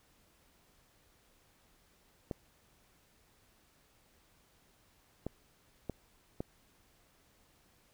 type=clicks; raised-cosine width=2 ms; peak=-23 dBFS; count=4; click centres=2.312 / 5.266 / 5.897 / 6.405 s; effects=pink hiss -68 dBFS RMS until 7.93 s